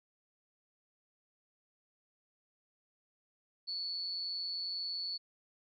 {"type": "tone with amplitude modulation", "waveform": "sine", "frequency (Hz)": 4435, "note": "C#8", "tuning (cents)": 0, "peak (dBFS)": -33, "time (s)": [3.67, 5.18], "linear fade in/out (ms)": 20, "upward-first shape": "sine", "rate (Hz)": 178, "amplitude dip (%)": 60, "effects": []}